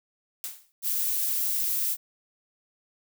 blue noise with exponential decay, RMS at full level -31 dBFS, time 0.44-0.72 s, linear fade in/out 0 ms, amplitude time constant 59 ms
violet noise, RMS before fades -27 dBFS, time 0.82-1.97 s, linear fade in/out 50 ms
effects none

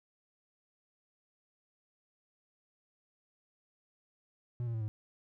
triangle tone with pitch steps, 121.1 / 116.23 / 111.56 / 107.08 Hz, B2 / A#2 / A2 / A2, -34 / -5 / +24 / -47 cents, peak -31 dBFS, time 4.6-4.88 s, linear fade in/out 0 ms, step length 70 ms, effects none

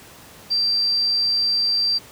sine tone, 4699 Hz, D8, in tune, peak -17 dBFS, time 0.5-1.99 s, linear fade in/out 20 ms, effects pink hiss -44 dBFS RMS until 2.11 s + high-pass 80 Hz 12 dB/octave

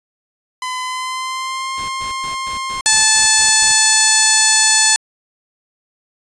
sawtooth tone with pitch glide, 1015 to 1059.9 Hz, B5 to C6, +47 to +22 cents, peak -17 dBFS, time 0.62-2.81 s, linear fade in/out 2 ms, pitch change +75 cents, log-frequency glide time 0.82-1.72 s
pink noise bursts, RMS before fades -35 dBFS, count 9, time 1.77-3.73 s, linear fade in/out 10 ms, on 120 ms, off 110 ms
harmonic tone, 873 Hz, A5, 14 cents flat, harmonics 1 / 2 / 3 / 4 / 5 / 6 / 7 / 8 / 9 / 10, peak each -22 / -18 / -23 / -22 / -17 / -23 / -20 / -17 / -19 / -17 dBFS, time 2.86-4.96 s, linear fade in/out 0 ms
effects resampled to 22050 Hz

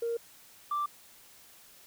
sine tone pair in turn, 466.2 / 1174.8 Hz, A#4 / D6, 0 / 0 cents, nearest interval octave + major third, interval 1600 cents, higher second, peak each -28 / -27 dBFS, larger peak second, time 0.02-0.17 / 0.71-0.86 s, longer neither, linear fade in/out 5 ms, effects tanh soft clip ceiling -25 dBFS + white hiss -56 dBFS RMS until 1.86 s

